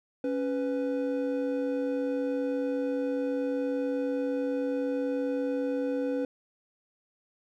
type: tone pair together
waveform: triangle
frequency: 277.2 / 497.9 Hz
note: C#4 / B4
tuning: 0 / +14 cents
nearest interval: minor seventh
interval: 1014 cents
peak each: -28 dBFS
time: 0.24-6.25 s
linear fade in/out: 2 ms
effects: none